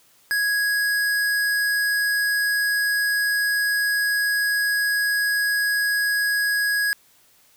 square tone, 1661.2 Hz, G#6, in tune, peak -20 dBFS, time 0.31-6.93 s, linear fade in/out 0 ms, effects white hiss -57 dBFS RMS until 7.56 s

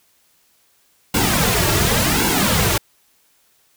pink noise with flanger, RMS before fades -17 dBFS, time 1.14-2.78 s, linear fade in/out 5 ms, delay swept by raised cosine 1.6 to 4 ms, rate 0.9 Hz, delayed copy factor -0.8, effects white hiss -59 dBFS RMS until 3.76 s

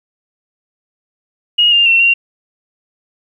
sine tone with pitch steps, 2875 / 2802 / 2712 / 2759 Hz, F7 / F7 / E7 / F7, +50 / +5 / +49 / -22 cents, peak -7 dBFS, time 1.58-2.14 s, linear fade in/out 10 ms, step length 140 ms, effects 8-bit

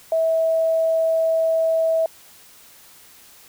sine tone, 650 Hz, E5, 24 cents flat, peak -16 dBFS, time 0.12-2.06 s, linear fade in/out 2 ms, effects white hiss -48 dBFS RMS until 3.48 s

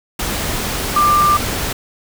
sine tone in noise, 1188 Hz, D6, 20 cents sharp, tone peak -10 dBFS, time 0.96-1.37 s, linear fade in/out 5 ms, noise pink, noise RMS -21 dBFS, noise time 0.19-1.73 s, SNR +8 dB, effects none

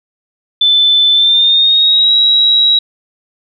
sine tone with pitch glide, 3520 to 3861 Hz, A7 to B7, 0 to -40 cents, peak -6 dBFS, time 0.61-2.79 s, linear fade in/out 5 ms, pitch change +160 cents, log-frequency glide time 1.13-2.12 s, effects none

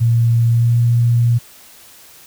sine tone with pitch glide, 116.54 to 118.51 Hz, A#2 to A#2, 0 to +29 cents, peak -10 dBFS, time 0-1.39 s, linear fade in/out 20 ms, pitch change +29 cents, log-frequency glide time 0.49-0.77 s, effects white hiss -43 dBFS RMS until 2.26 s

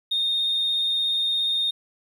triangle tone with vibrato, 3678 Hz, A#7, 24 cents flat, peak -18 dBFS, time 0.11-1.71 s, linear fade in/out 10 ms, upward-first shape square, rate 17 Hz, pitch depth 10 cents each way, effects tanh soft clip ceiling -18 dBFS + 10-bit

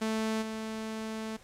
sawtooth tone with level steps, 220 Hz, A3, in tune, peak -25 / -31 dBFS, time 0.01-1.37 s, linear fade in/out 10 ms, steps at 0.41 s, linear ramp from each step 20 ms, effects pink hiss -57 dBFS RMS until 1.43 s + low-pass 10000 Hz 12 dB/octave

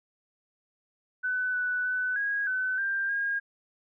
sine tone with pitch steps, 1503 / 1487 / 1501 / 1645 / 1514 / 1587 / 1625 Hz, F#6 / F#6 / F#6 / G#6 / F#6 / G6 / G#6, +27 / +8 / +24 / -17 / +39 / +21 / -38 cents, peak -26 dBFS, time 1.23-3.4 s, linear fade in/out 20 ms, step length 310 ms, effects none

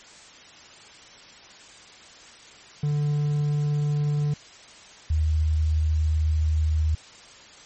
triangle / sine tone pair in turn, 147.2 / 77.98 Hz, D3 / D#2, +4 / +4 cents, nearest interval major seventh, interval 1100 cents, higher first, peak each -19 dBFS, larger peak neither, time 2.83-4.34 / 5.1-6.95 s, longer second, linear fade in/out 5 ms, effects white hiss -47 dBFS RMS until 7.65 s + MP3 32 kbps

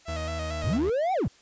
sawtooth tone with vibrato, 645 Hz, E5, 38 cents flat, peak -29 dBFS, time 0.05-0.8 s, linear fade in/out 50 ms, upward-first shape square, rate 4.4 Hz, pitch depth 50 cents each way
40% pulse tone with pitch glide, 79.8 to 76.9 Hz, D#2 to D#2, +44 to -20 cents, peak -31 dBFS, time 0.08-0.9 s, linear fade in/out 5 ms, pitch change -64 cents, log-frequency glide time 0.44-0.65 s
triangle linear two-way sweep, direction up then down, 61.2 to 784 to 61.2 Hz, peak -21 dBFS, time 0.64-1.28 s, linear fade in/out 5 ms, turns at 1.13 s
effects white hiss -57 dBFS RMS until 1.41 s + resampled to 16000 Hz

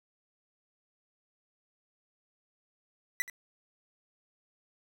45% pulse tone with echo, 1975.5 Hz, B6, in tune, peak -28 dBFS, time 3.2-3.22 s, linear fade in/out 0 ms, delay 78 ms, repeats 1, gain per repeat -14 dB, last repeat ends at 3.298 s, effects none

